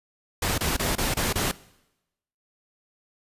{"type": "noise bursts", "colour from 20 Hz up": "pink", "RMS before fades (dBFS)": -25, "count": 6, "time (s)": [0.42, 1.515], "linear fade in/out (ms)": 5, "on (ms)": 160, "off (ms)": 27, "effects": ["noise-tail reverb RT60 0.9 s tail -20 dB re dry", "resampled to 32000 Hz"]}